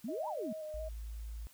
sine exponential two-way sweep, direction up then down, 197.3 to 996 to 197.3 Hz, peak -37 dBFS, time 0.04-0.53 s, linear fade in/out 5 ms, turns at 0.28 s
sine tone with vibrato, 622.3 Hz, D#5, in tune, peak -40 dBFS, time 0.08-0.89 s, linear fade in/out 10 ms, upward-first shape square, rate 2.8 Hz, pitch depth 22 cents each way
sine tone, 55 Hz, A1, in tune, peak -40 dBFS, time 0.74-1.47 s, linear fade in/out 0 ms
effects white hiss -62 dBFS RMS until 1.53 s

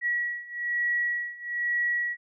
sine beating tone pair, 1923 / 1924.1 Hz, B6 / B6, -47 / -46 cents, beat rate 1.1 Hz, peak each -30 / -28 dBFS, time 0.01-2.17 s, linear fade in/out 50 ms, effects none

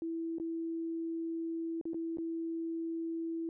sine tone with dropouts, 329.6 Hz, E4, in tune, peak -34 dBFS, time 0.02-3.49 s, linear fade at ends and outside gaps 1 ms, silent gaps 0.384-0.399 / 1.813-1.854 / 1.934-1.944 / 2.172-2.184 s, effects none

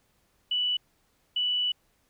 sine tone pair in turn, 2962 / 2962 Hz, F#7 / F#7, +1 / +1 cents, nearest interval unison, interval 0 cents, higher neither, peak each -24 dBFS, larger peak neither, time 0.51-0.77 / 1.36-1.72 s, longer second, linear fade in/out 5 ms, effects pink hiss -69 dBFS RMS until 2.09 s

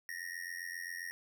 square tone with amplitude modulation, 1864.7 Hz, A#6, in tune, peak -37 dBFS, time 0.09-1.11 s, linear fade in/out 0 ms, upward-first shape sine, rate 87.5 Hz, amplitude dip 90%, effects none

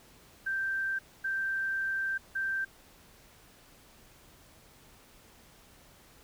sine tone bursts at uneven times, 1568 Hz, G6, in tune, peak -29 dBFS, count 3, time 0.46-0.99 / 1.24-2.18 / 2.35-2.65 s, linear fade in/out 10 ms, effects pink hiss -58 dBFS RMS until 6.23 s

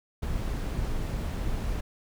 brown noise, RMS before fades -30 dBFS, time 0.22-1.81 s, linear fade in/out 10 ms, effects none

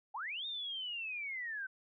sine linear two-way sweep, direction up then down, 740 to 3700 to 1506 Hz, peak -38 dBFS, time 0.14-1.67 s, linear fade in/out 10 ms, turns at 0.46 s, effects none

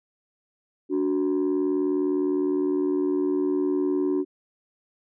sine tone pair together, 290 / 369.7 Hz, D4 / F#4, -22 / -1 cents, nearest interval major third, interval 421 cents, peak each -22 dBFS, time 0.89-4.25 s, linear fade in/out 50 ms, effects tanh soft clip ceiling -18 dBFS

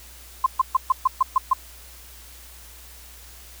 sine tone bursts, 1046.5 Hz, C6, in tune, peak -13 dBFS, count 8, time 0.44-1.534 s, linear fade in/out 5 ms, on 23 ms, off 130 ms, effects added 60 Hz sine -46 dBFS peak until 3.6 s + white hiss -46 dBFS RMS until 3.6 s

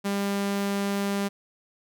sawtooth tone, 199.7 Hz, G3, 32 cents sharp, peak -21 dBFS, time 0.04-1.29 s, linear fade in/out 20 ms, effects none

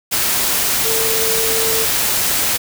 sine tone in noise, 450 Hz, A4, 39 cents sharp, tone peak -21 dBFS, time 0.84-1.86 s, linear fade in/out 20 ms, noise white, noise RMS -17 dBFS, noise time 0.11-2.58 s, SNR -7 dB, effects none

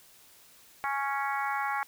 harmonic tone, 277.2 Hz, C#4, in tune, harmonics 3 / 4 / 5 / 6 / 7 / 8, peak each -32 / -34 / -36 / -38 / -39 / -40 dBFS, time 0.84-1.83 s, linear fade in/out 0 ms, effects white hiss -57 dBFS RMS until 1.87 s

